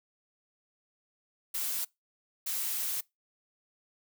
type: noise bursts at uneven times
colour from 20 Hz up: blue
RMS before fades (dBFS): -33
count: 2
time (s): 1.54-1.85 / 2.46-3.01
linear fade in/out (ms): 10
effects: noise-tail reverb RT60 0.2 s tail -24 dB re dry